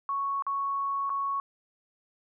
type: tone with dropouts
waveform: sine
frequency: 1108.7 Hz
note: C#6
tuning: in tune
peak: -27 dBFS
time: 0.09-1.4 s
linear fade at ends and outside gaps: 1 ms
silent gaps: 0.423-0.466 / 1.095-1.101 s
effects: none